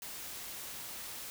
white noise, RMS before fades -44 dBFS, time 0.02-1.3 s, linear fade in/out 0 ms, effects none

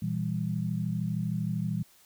sine chord, E diminished, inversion second, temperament just, 118.67 / 164.81 / 197.78 Hz, Bb2 / E3 / G3, +31 / 0 / +16 cents, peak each -33 / -31 / -33 dBFS, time 0.02-1.83 s, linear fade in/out 5 ms, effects white hiss -60 dBFS RMS until 2.05 s

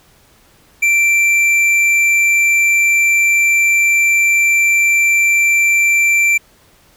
sine tone with tanh clipping, 2349 Hz, D7, in tune, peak -11 dBFS, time 0.82-6.38 s, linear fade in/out 10 ms, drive 9 dB, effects pink hiss -50 dBFS RMS until 6.96 s

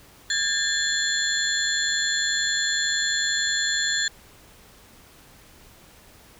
sine tone cluster, 1629 / 1780 / 3432 / 4196 / 7150 Hz, G#6 / A6 / A7 / C8 / A8, -34 / +20 / -44 / +4 / +27 cents, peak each -28 dBFS, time 0.3-4.08 s, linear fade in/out 2 ms, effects pink hiss -51 dBFS RMS until 6.39 s

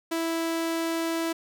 sawtooth tone, 329.6 Hz, E4, in tune, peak -22 dBFS, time 0.11-1.33 s, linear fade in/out 10 ms, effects none

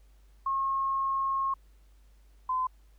sine tone pair in turn, 1082 / 1024.5 Hz, C#6 / C6, -42 / -37 cents, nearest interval minor second, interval 95 cents, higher first, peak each -26 dBFS, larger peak neither, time 0.46-1.54 / 2.49-2.67 s, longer first, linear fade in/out 5 ms, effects added 50 Hz sine -55 dBFS peak until 2.98 s + pink hiss -70 dBFS RMS until 2.98 s

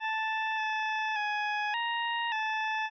20% pulse tone with pitch steps, 879 / 869 / 837 / 936 / 872 Hz, A5 / A5 / G#5 / A#5 / A5, -2 / -22 / +13 / +7 / -16 cents, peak -24 dBFS, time 0-2.9 s, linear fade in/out 50 ms, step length 580 ms, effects resampled to 11025 Hz

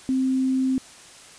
sine tone, 261.6 Hz, C4, in tune, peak -19 dBFS, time 0.09-0.78 s, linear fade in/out 0 ms, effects white hiss -46 dBFS RMS until 1.38 s + resampled to 22050 Hz

